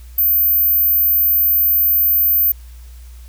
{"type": "tone", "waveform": "sine", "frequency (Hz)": 14360, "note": "A9", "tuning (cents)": 34, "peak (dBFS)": -11, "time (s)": [0.18, 2.52], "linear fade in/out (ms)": 5, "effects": ["added 60 Hz sine -34 dBFS peak until 3.28 s", "white hiss -50 dBFS RMS until 3.28 s"]}